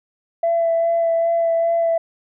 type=tone with vibrato; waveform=sine; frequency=669 Hz; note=E5; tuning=25 cents sharp; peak=-14 dBFS; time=0.43-1.98 s; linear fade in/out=5 ms; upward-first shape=sine; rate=2.5 Hz; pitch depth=14 cents each way; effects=tanh soft clip ceiling -11 dBFS